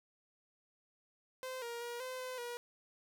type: tone with pitch steps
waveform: sawtooth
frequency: 516 / 471 / 476.7 / 513 / 510 / 480.1 Hz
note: C5 / A#4 / A#4 / C5 / C5 / B4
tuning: -24 / +18 / +39 / -34 / -44 / -49 cents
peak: -37 dBFS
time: 1.43-2.57 s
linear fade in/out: 0 ms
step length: 190 ms
effects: none